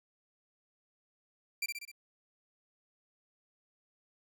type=tone with echo; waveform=sawtooth; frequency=2356 Hz; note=D7; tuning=5 cents sharp; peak=-28 dBFS; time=1.62-1.66 s; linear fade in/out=5 ms; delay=64 ms; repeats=4; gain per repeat=-4 dB; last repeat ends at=1.916 s; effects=none